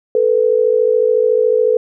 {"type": "tone pair together", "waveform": "sine", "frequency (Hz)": [440, 493.9], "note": ["A4", "B4"], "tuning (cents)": [0, 0], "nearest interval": "major second", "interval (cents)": 200, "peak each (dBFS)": -13, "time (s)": [0.15, 1.77], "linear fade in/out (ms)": 2, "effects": []}